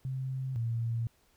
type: tone pair in turn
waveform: sine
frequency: 131.5 / 115.67 Hz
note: C3 / A#2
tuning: +9 / -13 cents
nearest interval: major second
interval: 222 cents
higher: first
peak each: -32 / -29 dBFS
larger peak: second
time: 0.05-0.56 / 0.56-1.07 s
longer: neither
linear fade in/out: 0 ms
effects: pink hiss -68 dBFS RMS until 1.36 s